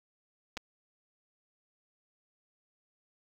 clicks, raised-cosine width 0.2 ms, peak -21 dBFS, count 2, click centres 0.57 / 0.574 s, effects 8-bit

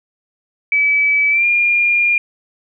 sine tone with pitch glide, 2295 to 2410 Hz, D7 to D7, -40 to +44 cents, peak -11 dBFS, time 0.72-2.18 s, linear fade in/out 2 ms, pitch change +84 cents, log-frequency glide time 1.3-1.46 s, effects none

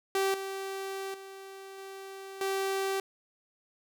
sawtooth tone with level steps, 387.9 Hz, G4, 18 cents flat, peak -22 / -31 / -40 / -38 / -25 dBFS, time 0.15-3 s, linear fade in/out 2 ms, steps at 0.34 / 1.14 / 1.78 / 2.41 s, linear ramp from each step 2 ms, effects none

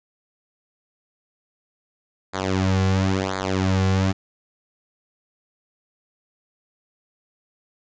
sawtooth tone with flanger, 95 Hz, F#2, 46 cents sharp, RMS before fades -21 dBFS, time 2.33-4.13 s, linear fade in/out 20 ms, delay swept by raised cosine 0.35 to 3.25 ms, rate 0.97 Hz, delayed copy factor -1, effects resampled to 16000 Hz

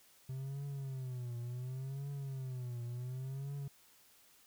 triangle tone with vibrato, 129.8 Hz, C3, 13 cents flat, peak -37 dBFS, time 0.29-3.68 s, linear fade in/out 5 ms, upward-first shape triangle, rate 0.69 Hz, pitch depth 160 cents each way, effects white hiss -65 dBFS RMS until 4.46 s

